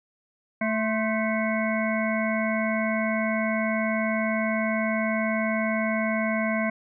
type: harmonic tone with a mistuned harmonic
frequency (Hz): 220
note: A3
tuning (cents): 0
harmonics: 1 / 3 / 5 / 7 / 9 / 10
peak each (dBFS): -26 / -28 / -34 / -34 / -34 / -32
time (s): 0.61-6.7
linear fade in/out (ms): 5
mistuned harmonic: 5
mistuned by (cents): -63
effects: none